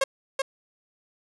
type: tone with echo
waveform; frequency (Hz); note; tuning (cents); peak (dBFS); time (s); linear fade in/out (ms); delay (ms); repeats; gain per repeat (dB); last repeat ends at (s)
sawtooth; 540; C#5; -45; -16; 0.01-0.04; 5; 380; 1; -3; 0.42
effects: resampled to 24000 Hz + 9-bit